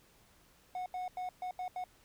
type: tone bursts at uneven times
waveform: triangle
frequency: 732 Hz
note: F#5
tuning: 19 cents flat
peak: -34 dBFS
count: 6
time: 0.75-0.86 / 0.94-1.08 / 1.17-1.29 / 1.42-1.51 / 1.59-1.68 / 1.76-1.84 s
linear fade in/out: 2 ms
effects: pink hiss -65 dBFS RMS until 2.04 s